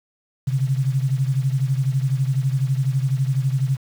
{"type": "beating tone pair", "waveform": "sine", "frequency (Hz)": [130.81, 142.81], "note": ["C3", "D3"], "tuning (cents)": [0, -48], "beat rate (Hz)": 12, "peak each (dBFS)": [-19, -23], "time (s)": [0.47, 3.77], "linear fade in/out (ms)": 10, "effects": ["7-bit"]}